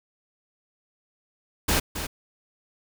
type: noise with echo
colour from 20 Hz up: pink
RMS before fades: -22 dBFS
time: 1.68-1.8 s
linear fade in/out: 10 ms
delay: 270 ms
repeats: 1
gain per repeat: -9 dB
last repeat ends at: 2.07 s
effects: none